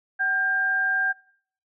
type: tone pair together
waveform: sine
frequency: 756.6 / 1598 Hz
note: F#5 / G6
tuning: +38 / +33 cents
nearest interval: octave + minor second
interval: 1295 cents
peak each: -32 / -21 dBFS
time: 0.19-1.13 s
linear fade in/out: 20 ms
effects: noise-tail reverb RT60 0.6 s tail -23 dB re dry